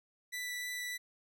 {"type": "tone with vibrato", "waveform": "sawtooth", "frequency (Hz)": 1975.5, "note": "B6", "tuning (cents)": 0, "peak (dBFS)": -34, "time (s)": [0.32, 0.98], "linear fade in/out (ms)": 20, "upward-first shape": "triangle", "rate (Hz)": 3.3, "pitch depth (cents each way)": 8, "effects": []}